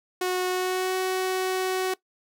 sawtooth tone with pitch glide, 366.1 to 373.6 Hz, F#4 to F#4, -18 to +17 cents, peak -20 dBFS, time 0.21-1.94 s, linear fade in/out 5 ms, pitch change +35 cents, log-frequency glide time 0.49-0.96 s, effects noise-tail reverb RT60 0.1 s tail -19 dB re dry

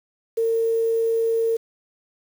sine tone with quantisation, 454.9 Hz, A#4, 42 cents flat, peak -18 dBFS, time 0.37-1.57 s, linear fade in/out 10 ms, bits 7, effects none

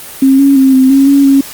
sine tone with pitch steps, 268.3 / 277.3 / 266.5 / 261.3 / 272.9 / 279.2 / 274 Hz, C4 / C#4 / C4 / C4 / C#4 / C#4 / C#4, +44 / +1 / +32 / -2 / -27 / +13 / -20 cents, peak -3 dBFS, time 0.22-1.41 s, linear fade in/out 5 ms, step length 170 ms, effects white hiss -28 dBFS RMS until 1.53 s + Opus 24 kbps

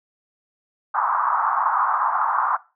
pink band-pass noise, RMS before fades -21 dBFS, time 0.94-2.57 s, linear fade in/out 10 ms, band 870 to 1300 Hz, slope 48 dB/octave, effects noise-tail reverb RT60 0.3 s tail -19 dB re dry

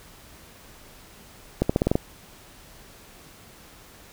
accelerating click train, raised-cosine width 2 ms, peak -6 dBFS, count 7, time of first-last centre 1.62-1.955 s, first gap 75 ms, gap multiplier 0.88, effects pink hiss -49 dBFS RMS until 4.12 s

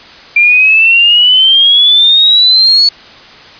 sine exponential sweep, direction up, 2369 to 4435 Hz, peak -3 dBFS, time 0.36-2.89 s, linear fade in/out 5 ms, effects white hiss -34 dBFS RMS until 3.59 s + resampled to 11025 Hz

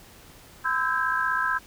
sine tone cluster, 1019 / 1307 / 1571 / 1627 Hz, C6 / E6 / G6 / G#6, -46 / -15 / +3 / -36 cents, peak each -28 dBFS, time 0.64-1.59 s, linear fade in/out 20 ms, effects pink hiss -50 dBFS RMS until 1.66 s

